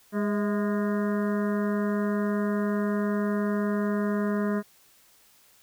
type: harmonic tone with a mistuned harmonic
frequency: 205.4 Hz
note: G#3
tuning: 19 cents flat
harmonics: 1 / 2 / 3 / 5 / 6 / 7 / 8 / 9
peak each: -25 / -31 / -35 / -39 / -41 / -42 / -43 / -44 dBFS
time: 0.12-4.63 s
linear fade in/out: 50 ms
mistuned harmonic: 3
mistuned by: +53 cents
effects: white hiss -59 dBFS RMS until 5.62 s